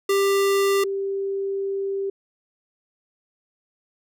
square / sine tone pair in turn, 395.3 / 392.6 Hz, G4 / G4, +15 / +3 cents, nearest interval unison, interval 12 cents, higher first, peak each -18 / -23 dBFS, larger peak first, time 0.09-0.84 / 0.84-2.1 s, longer second, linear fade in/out 5 ms, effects none

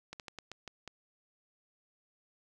slowing click train, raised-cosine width 0.2 ms, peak -26 dBFS, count 7, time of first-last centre 0.13-0.877 s, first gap 68 ms, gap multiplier 1.24, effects none

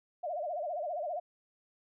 sine tone with vibrato, 650 Hz, E5, 24 cents flat, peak -33 dBFS, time 0.23-1.2 s, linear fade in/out 10 ms, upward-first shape sine, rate 15 Hz, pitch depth 190 cents each way, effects none

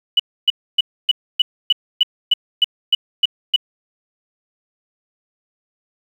sine tone bursts, 2960 Hz, F#7, in tune, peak -9 dBFS, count 12, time 0.17-3.562 s, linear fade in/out 5 ms, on 26 ms, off 280 ms, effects 7-bit

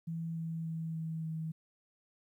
sine tone with pitch steps, 164.81 / 163.58 / 162.35 / 161.14 / 159.93 Hz, E3 / E3 / E3 / E3 / D#3, 0 / -13 / -26 / -39 / +48 cents, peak -35 dBFS, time 0.07-1.52 s, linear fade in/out 10 ms, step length 290 ms, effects 12-bit

